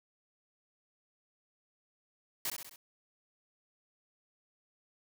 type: noise with echo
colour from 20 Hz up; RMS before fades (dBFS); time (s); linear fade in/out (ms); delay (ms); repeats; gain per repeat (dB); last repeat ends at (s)
white; -35; 2.45-2.5; 2; 65; 4; -5; 2.76
effects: none